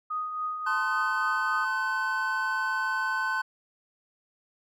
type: tone with tremolo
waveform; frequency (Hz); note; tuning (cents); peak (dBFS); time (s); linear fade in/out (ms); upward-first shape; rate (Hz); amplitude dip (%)
sine; 1244.5; D#6; 0; -27; 0.1-1.65; 10; triangle; 3.6; 50
type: chord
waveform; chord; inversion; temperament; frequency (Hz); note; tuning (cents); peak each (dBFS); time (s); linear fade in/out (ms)
triangle; F# diminished; first; equal with one note detuned; 880 / 1046.5 / 1514.6; A5 / C6 / F#6; 0 / 0 / +40; -32 / -30 / -26; 0.66-3.42; 10
effects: none